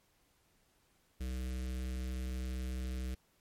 square tone with notch filter, 63.4 Hz, B1, 46 cents sharp, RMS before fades -38 dBFS, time 1.2-3.15 s, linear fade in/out 10 ms, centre 900 Hz, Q 0.71, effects pink hiss -72 dBFS RMS until 3.4 s + MP3 64 kbps

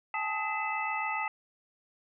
sine tone cluster, 803 / 870 / 1263 / 2024 / 2631 Hz, G5 / A5 / D#6 / B6 / E7, +41 / -20 / +26 / +42 / -4 cents, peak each -40 / -34 / -36 / -36 / -37 dBFS, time 0.14-1.28 s, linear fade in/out 2 ms, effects none

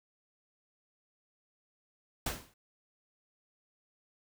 pink noise with exponential decay, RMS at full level -31 dBFS, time 2.26-2.54 s, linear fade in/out 5 ms, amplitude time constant 60 ms, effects none

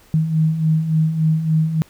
sine beating tone pair, 155.56 / 159.06 Hz, D#3 / D#3, 0 / +38 cents, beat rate 3.5 Hz, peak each -22 / -15 dBFS, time 0.14-1.82 s, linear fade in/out 0 ms, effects pink hiss -51 dBFS RMS until 1.89 s

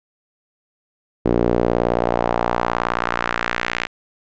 sawtooth tone with band-pass filter sweep, 59 Hz, A#1, 22 cents sharp, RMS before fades -20 dBFS, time 1.25-3.87 s, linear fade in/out 10 ms, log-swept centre 370 to 2200 Hz, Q 1.6, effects resampled to 16000 Hz

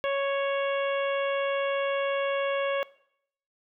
harmonic tone, 554.4 Hz, C#5, in tune, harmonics 1 / 2 / 3 / 4 / 5 / 6, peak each -26 / -33 / -36 / -38 / -38 / -42 dBFS, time 0.04-2.83 s, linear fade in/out 0 ms, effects noise-tail reverb RT60 0.7 s tail -20 dB re dry

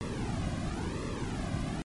brown noise with flanger, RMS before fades -34 dBFS, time 0.01-1.82 s, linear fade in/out 0 ms, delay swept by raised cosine 1.3 to 2.26 ms, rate 0.97 Hz, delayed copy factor -0.95, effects MP3 48 kbps

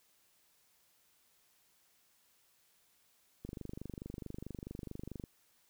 click train, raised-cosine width 3 ms, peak -30 dBFS, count 45, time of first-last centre 3.45-5.239 s, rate 24.6 Hz, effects white hiss -71 dBFS RMS until 5.69 s

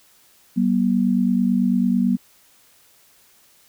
sine tone pair together, 190.94 / 240 Hz, G3 / B3, -45 / -49 cents, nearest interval major third, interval 396 cents, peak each -19 / -18 dBFS, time 0.56-2.17 s, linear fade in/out 20 ms, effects white hiss -55 dBFS RMS until 3.68 s

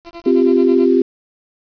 20% pulse tone with tremolo, 340 Hz, F4, 46 cents flat, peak -24 dBFS, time 0.04-0.89 s, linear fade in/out 50 ms, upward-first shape sine, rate 9.3 Hz, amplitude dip 95%
sine chord, C suspended fourth, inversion none, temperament just, 261.6 / 348.8 / 392.4 Hz, C4 / F4 / G4, 0 / -2 / +2 cents, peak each -14 dBFS, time 0.26-1.02 s, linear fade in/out 5 ms
effects resampled to 11025 Hz + 7-bit

